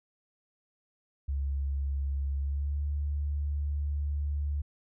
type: tone with pitch glide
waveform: sine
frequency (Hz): 69.3 to 72.58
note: C#2 to D2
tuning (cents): 0 to -20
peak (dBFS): -28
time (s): 1.28-4.62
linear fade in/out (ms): 10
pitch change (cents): +80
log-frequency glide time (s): 2.38-2.82
effects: none